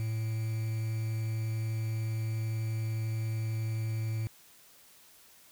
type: tone with quantisation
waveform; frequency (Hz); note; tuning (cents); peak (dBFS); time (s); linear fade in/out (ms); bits
triangle; 111.1; A2; +17; -28; 0-4.27; 0; 8
effects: white hiss -58 dBFS RMS until 5.51 s